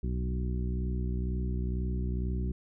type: harmonic tone with a mistuned harmonic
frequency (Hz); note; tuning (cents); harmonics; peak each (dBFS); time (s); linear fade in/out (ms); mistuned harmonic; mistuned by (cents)
62.1; B1; +10; 1 / 2 / 3 / 4 / 5 / 6; -30 / -37 / -37 / -44 / -46 / -44; 0.03-2.52; 5; 1; +51
effects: none